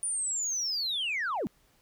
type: linear sweep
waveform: sine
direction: down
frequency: 9540 to 163.3 Hz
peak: -27 dBFS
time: 0.03-1.47 s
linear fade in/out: 0 ms
effects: tanh soft clip ceiling -26 dBFS + pink hiss -66 dBFS RMS until 1.81 s